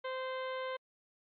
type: harmonic tone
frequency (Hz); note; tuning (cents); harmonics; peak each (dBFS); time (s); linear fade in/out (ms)
519; C5; -14; 1 / 2 / 3 / 4 / 5 / 6 / 7 / 8; -38 / -42 / -47 / -48 / -59 / -52 / -56 / -61; 0.04-0.77; 10
effects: AAC 64 kbps